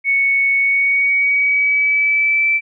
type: tone with pitch glide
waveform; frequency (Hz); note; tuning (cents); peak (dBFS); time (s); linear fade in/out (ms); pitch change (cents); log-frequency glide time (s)
sine; 2217 to 2326; C#7 to D7; 0 to -17; -12; 0.04-2.61; 50; +83; 0.57-2.49
effects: none

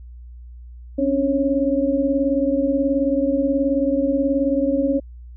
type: tone cluster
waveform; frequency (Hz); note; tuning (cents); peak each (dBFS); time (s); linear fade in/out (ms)
sine; 268.3 / 286.9 / 549; C4 / D4 / C#5; +44 / -40 / -17; -21; 0.98-5; 10
effects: added 60 Hz sine -36 dBFS peak until 5.36 s

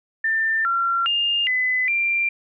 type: tone with pitch steps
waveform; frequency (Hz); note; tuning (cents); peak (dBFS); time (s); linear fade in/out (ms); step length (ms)
sine; 1789 / 1369 / 2817 / 2013 / 2373; A6 / F6 / F7 / B6 / D7; +28 / -35 / +14 / +33 / +17; -18; 0.24-2.29; 5; 410
effects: none

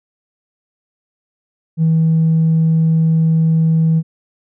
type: tone with tanh clipping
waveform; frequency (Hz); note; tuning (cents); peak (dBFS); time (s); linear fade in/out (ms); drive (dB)
triangle; 161.5; E3; -35; -10; 1.77-4.03; 50; 5
effects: none

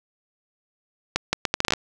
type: accelerating click train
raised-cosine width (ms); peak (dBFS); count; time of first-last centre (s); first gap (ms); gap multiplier
0.2; -3; 10; 1.16-1.736; 170; 0.72
effects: none

